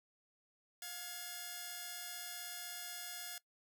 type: tone pair together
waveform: 5% pulse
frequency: 708 / 1683.9 Hz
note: F5 / G#6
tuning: +23 / +23 cents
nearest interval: octave + minor third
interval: 1500 cents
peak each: -37 / -35 dBFS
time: 0.82-3.38 s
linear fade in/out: 2 ms
effects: noise-tail reverb RT60 0.1 s tail -20 dB re dry